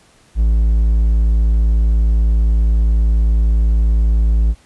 triangle tone, 55 Hz, A1, in tune, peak -8 dBFS, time 0.35-4.55 s, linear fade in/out 50 ms, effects pink hiss -51 dBFS RMS until 4.65 s + resampled to 24000 Hz

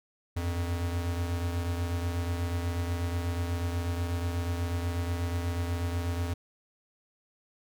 square beating tone pair, 85.9 / 94.1 Hz, F2 / F#2, -28 / +30 cents, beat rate 8.2 Hz, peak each -30 / -38 dBFS, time 0.36-6.34 s, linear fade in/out 10 ms, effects none

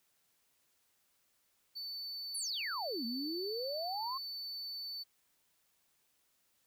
triangle tone, 4510 Hz, C#8, 29 cents sharp, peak -39 dBFS, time 1.75-5.04 s, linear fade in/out 20 ms
sine exponential two-way sweep, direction down then up, 11750 to 223 to 1103 Hz, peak -37 dBFS, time 2.34-4.18 s, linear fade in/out 10 ms, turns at 3.05 s
effects white hiss -75 dBFS RMS until 6.66 s

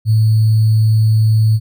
sine tone with sample-and-hold, 109.7 Hz, A2, 5 cents flat, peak -8 dBFS, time 0.05-1.6 s, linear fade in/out 50 ms, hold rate 4410 Hz, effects none

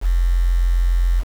sine tone with quantisation, 43.65 Hz, F1, in tune, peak -13 dBFS, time 0.01-1.24 s, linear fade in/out 50 ms, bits 6, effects none

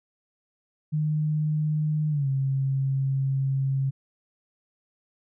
sine tone with pitch glide, 152.8 to 135.35 Hz, D#3 to C#3, -31 to -41 cents, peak -22 dBFS, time 0.92-3.91 s, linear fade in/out 20 ms, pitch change -210 cents, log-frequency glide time 2.1-2.28 s, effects none

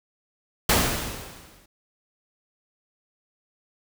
pink noise with exponential decay, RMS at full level -17 dBFS, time 0.69-1.66 s, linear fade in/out 5 ms, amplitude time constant 210 ms, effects none

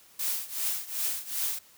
blue noise with tremolo, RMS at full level -28 dBFS, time 0.19-1.59 s, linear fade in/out 5 ms, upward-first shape triangle, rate 2.6 Hz, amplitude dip 90%, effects white hiss -57 dBFS RMS until 1.77 s

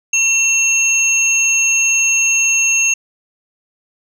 sine tone pair together, 2711 / 6455 Hz, E7 / G8, +48 / +50 cents, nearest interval octave + minor third, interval 1502 cents, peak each -13 dBFS, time 0.13-2.94 s, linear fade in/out 5 ms, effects tanh soft clip ceiling -5 dBFS

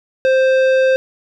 sine tone with tanh clipping, 524 Hz, C5, 2 cents sharp, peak -12 dBFS, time 0.25-0.96 s, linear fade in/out 0 ms, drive 13 dB, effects none

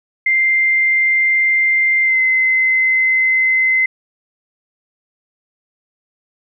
sine tone with pitch glide, 2093 to 2056 Hz, C7 to C7, 0 to -31 cents, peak -11 dBFS, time 0.26-3.86 s, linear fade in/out 5 ms, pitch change -31 cents, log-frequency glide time 2.03-2.2 s, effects none

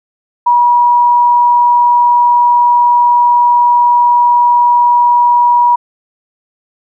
sine tone, 964 Hz, B5, 42 cents flat, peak -5 dBFS, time 0.46-5.76 s, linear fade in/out 10 ms, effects none

